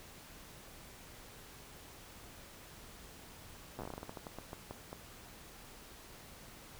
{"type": "slowing click train", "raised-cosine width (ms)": 1, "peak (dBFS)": -29, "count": 18, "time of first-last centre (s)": [3.79, 4.929], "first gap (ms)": 8, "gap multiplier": 1.23, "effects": ["pink hiss -54 dBFS RMS until 6.79 s"]}